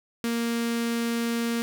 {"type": "tone with notch filter", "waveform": "sawtooth", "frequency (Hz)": 233.1, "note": "A#3", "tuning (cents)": 0, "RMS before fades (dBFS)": -27, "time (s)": [0.24, 1.62], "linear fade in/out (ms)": 0, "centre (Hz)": 790, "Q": 1.3, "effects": []}